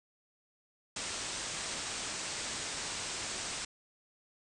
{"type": "low-pass noise", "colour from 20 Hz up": "white", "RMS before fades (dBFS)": -39, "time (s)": [0.96, 3.65], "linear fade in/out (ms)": 5, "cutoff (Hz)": 8800, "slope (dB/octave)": 96, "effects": []}